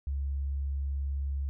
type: tone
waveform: sine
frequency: 69.3 Hz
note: C#2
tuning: in tune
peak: -29 dBFS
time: 0.07-1.49 s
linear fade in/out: 0 ms
effects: none